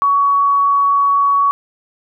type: tone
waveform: sine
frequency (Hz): 1124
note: C#6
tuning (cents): +24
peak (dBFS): -10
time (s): 0.02-1.51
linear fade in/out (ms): 0
effects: none